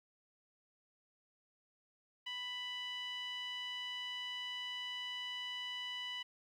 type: tone with low-pass filter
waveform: 5% pulse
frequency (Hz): 990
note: B5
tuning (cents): +4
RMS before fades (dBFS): -43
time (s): 2.26-6.23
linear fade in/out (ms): 10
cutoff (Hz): 2700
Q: 7.4
effects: 12-bit